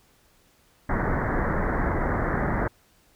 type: low-pass noise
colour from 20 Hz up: pink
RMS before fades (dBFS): -25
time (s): 0.89-2.68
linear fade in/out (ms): 5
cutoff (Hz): 2000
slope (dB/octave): 96
effects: pink hiss -61 dBFS RMS until 3.15 s